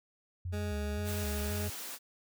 sine tone with vibrato, 81.2 Hz, E2, 26 cents flat, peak -34 dBFS, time 0.45-1.7 s, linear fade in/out 5 ms, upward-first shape square, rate 1.9 Hz, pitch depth 160 cents each way
20% pulse tone, 207.7 Hz, G#3, in tune, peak -32 dBFS, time 0.52-1.69 s, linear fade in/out 20 ms
white high-pass noise, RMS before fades -42 dBFS, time 1.04-1.99 s, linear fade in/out 50 ms, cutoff 190 Hz, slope 24 dB/octave
effects none

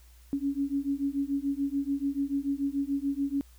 sine beating tone pair, 275.8 / 282.7 Hz, C#4 / C#4, -9 / +34 cents, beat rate 6.9 Hz, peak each -30 dBFS, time 0.33-3.41 s, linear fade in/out 0 ms, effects added 60 Hz sine -52 dBFS peak until 3.58 s + white hiss -62 dBFS RMS until 3.58 s

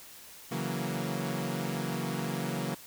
sawtooth chord, F# dominant seventh, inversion second, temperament equal, 138.59 / 164.81 / 185 / 233.1 Hz, C#3 / E3 / F#3 / A#3, 0 / 0 / 0 / 0 cents, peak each -33 dBFS, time 0.51-2.75 s, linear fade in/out 10 ms, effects white hiss -50 dBFS RMS until 2.86 s

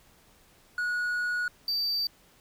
triangle tone pair in turn, 1457 / 4642 Hz, F#6 / D8, -27 / -21 cents, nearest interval octave + minor sixth, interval 2006 cents, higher second, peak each -25 dBFS, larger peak neither, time 0.78-1.48 / 1.68-2.07 s, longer first, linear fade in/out 2 ms, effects pink hiss -60 dBFS RMS until 2.4 s

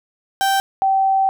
35% pulse / sine tone pair in turn, 781 / 773.4 Hz, G5 / G5, -7 / -24 cents, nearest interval unison, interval 17 cents, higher first, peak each -13 dBFS, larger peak neither, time 0.41-0.6 / 0.82-1.29 s, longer second, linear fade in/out 0 ms, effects none

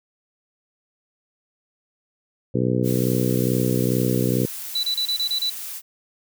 harmonic tone, 62.3 Hz, B1, 16 cents sharp, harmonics 2 / 3 / 4 / 5 / 6 / 7 / 8, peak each -23 / -25 / -26 / -27 / -28 / -28 / -29 dBFS, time 2.54-4.46 s, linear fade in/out 10 ms
blue noise, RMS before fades -33 dBFS, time 2.83-5.82 s, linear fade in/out 50 ms
sine tone bursts, 3966 Hz, B7, 7 cents sharp, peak -20 dBFS, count 7, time 4.75-5.499 s, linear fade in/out 5 ms, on 83 ms, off 28 ms
effects none

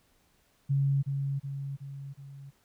sine tone with echo, 138.59 Hz, C#3, in tune, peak -23 dBFS, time 0.69-1.03 s, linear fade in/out 20 ms, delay 370 ms, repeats 4, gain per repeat -5 dB, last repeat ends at 2.51 s, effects pink hiss -68 dBFS RMS until 2.64 s

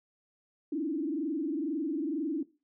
sine tone with frequency modulation, 304.5 Hz, D#4, 37 cents flat, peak -29 dBFS, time 0.72-2.43 s, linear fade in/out 5 ms, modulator 22.1 Hz, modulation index 1.5, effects noise-tail reverb RT60 0.3 s tail -18 dB re dry

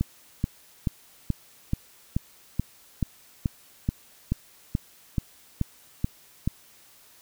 click train, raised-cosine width 5 ms, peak -11 dBFS, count 16, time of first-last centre 0.01-6.476 s, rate 2.32 Hz, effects white hiss -55 dBFS RMS until 7.21 s

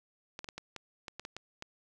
clicks, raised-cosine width 0.2 ms, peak -24 dBFS, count 10, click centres 0.391 / 0.444 / 0.488 / 0.58 / 0.763 / 1.082 / 1.196 / 1.251 / 1.366 / 1.624 s, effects none

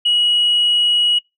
sine tone, 2910 Hz, F#7, 29 cents flat, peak -11 dBFS, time 0.05-1.19 s, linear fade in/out 10 ms, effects noise-tail reverb RT60 0.2 s tail -25 dB re dry + tanh soft clip ceiling -9 dBFS

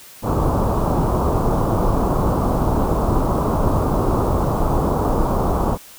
pink low-pass noise, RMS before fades -18 dBFS, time 0.22-5.78 s, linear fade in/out 50 ms, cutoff 1200 Hz, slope 48 dB/octave, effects white hiss -42 dBFS RMS until 5.98 s

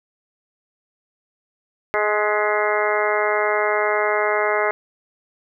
harmonic tone with a mistuned harmonic, 210 Hz, G#3, 19 cents sharp, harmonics 2 / 3 / 4 / 5 / 6 / 7 / 8 / 9 / 10, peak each -23 / -23 / -26 / -28 / -26 / -29 / -29 / -29 / -27 dBFS, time 1.94-4.71 s, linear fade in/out 0 ms, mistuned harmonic 9, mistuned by +47 cents, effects none

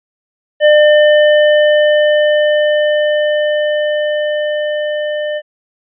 square tone with level ramp, 600 Hz, D5, 37 cents sharp, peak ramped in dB -5 to -17 dBFS, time 0.6-5.42 s, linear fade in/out 50 ms, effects resampled to 8000 Hz

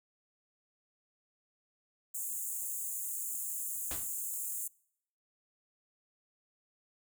pink high-pass noise, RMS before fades -38 dBFS, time 2.14-4.68 s, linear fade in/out 10 ms, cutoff 6800 Hz, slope 96 dB/octave
pink noise with exponential decay, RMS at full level -38 dBFS, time 3.91-4.14 s, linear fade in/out 1 ms, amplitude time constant 50 ms
effects noise-tail reverb RT60 0.7 s tail -25 dB re dry

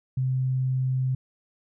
sine tone, 129.9 Hz, C3, 12 cents flat, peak -22 dBFS, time 0.17-1.15 s, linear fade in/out 5 ms, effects none

